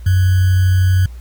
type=tone with sample-and-hold; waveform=sine; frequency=92.6 Hz; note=F#2; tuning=2 cents sharp; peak=-9 dBFS; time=0.06-1.06 s; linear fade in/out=5 ms; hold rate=1575 Hz; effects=added 60 Hz sine -29 dBFS peak until 1.2 s + pink hiss -50 dBFS RMS until 1.2 s